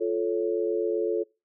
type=chord; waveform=sine; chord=F augmented; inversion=none; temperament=equal with one note detuned; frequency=349.2 / 437 / 554.4 Hz; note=F4 / A4 / C#5; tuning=0 / -12 / 0 cents; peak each=-28 / -26 / -32 dBFS; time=0-1.24 s; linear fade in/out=20 ms; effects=noise-tail reverb RT60 0.3 s tail -26 dB re dry